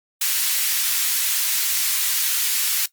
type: high-pass noise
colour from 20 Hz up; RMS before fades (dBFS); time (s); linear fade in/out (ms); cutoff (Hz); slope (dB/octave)
white; -21; 0.21-2.86; 5; 1900; 12
effects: noise-tail reverb RT60 0.1 s tail -18 dB re dry + Opus 32 kbps